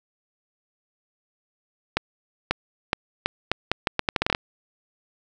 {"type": "accelerating click train", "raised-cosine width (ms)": 0.3, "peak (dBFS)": -4, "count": 15, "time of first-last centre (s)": [1.97, 4.349], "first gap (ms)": 540, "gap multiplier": 0.78, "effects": []}